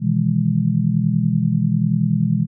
sine chord, E major seventh, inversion second, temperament just, 123.61 / 154.51 / 164.81 / 206 Hz, B2 / D#3 / E3 / G#3, +2 / -12 / 0 / -14 cents, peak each -21 / -23 / -19 / -20 dBFS, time 0-2.47 s, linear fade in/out 50 ms, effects none

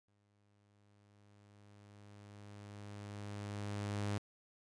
sawtooth tone with exponential growth, 102.5 Hz, G#2, 22 cents flat, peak -31 dBFS, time 0.08-4.18 s, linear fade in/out 0 ms, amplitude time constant 890 ms, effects resampled to 22050 Hz

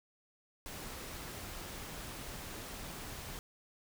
pink noise, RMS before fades -45 dBFS, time 0.66-3.39 s, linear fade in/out 0 ms, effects none

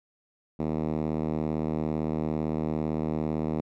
5% pulse tone with band-pass filter, 77.78 Hz, D#2, in tune, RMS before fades -29 dBFS, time 0.59-3.61 s, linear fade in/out 10 ms, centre 210 Hz, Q 1.1, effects none

